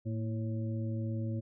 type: harmonic tone with a mistuned harmonic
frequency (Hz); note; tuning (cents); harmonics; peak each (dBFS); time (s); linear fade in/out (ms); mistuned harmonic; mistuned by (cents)
110; A2; 0; 1 / 2 / 3 / 5; -33 / -39 / -43 / -47; 0.05-1.41; 20; 2; +54
effects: none